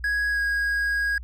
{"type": "tone with pitch glide", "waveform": "triangle", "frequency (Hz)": [1661.2, 1643.1], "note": ["G#6", "G#6"], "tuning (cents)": [0, -19], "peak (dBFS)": -20, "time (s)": [0.04, 1.18], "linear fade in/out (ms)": 2, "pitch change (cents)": -19, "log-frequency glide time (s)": [0.31, 0.39], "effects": ["added 60 Hz sine -35 dBFS peak until 1.23 s"]}